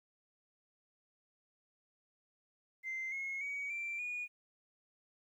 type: tone with pitch steps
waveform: sine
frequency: 2080 / 2167 / 2258 / 2352 / 2451 Hz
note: C7 / C#7 / C#7 / D7 / D#7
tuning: -11 / -40 / +31 / +2 / -27 cents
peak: -36 dBFS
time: 2.83-4.28 s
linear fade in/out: 50 ms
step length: 290 ms
effects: tanh soft clip ceiling -34 dBFS + 12-bit